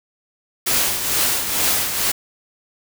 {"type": "noise with tremolo", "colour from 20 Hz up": "white", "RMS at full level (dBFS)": -17, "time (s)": [0.66, 2.12], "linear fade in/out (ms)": 10, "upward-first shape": "triangle", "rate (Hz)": 2.2, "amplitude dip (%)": 60, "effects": []}